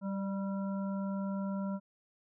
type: harmonic tone with a mistuned harmonic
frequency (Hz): 194.9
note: G3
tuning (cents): -10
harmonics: 1 / 3 / 5 / 7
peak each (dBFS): -33 / -43 / -47 / -50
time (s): 0.01-1.8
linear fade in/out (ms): 50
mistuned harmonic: 3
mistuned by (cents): +26
effects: none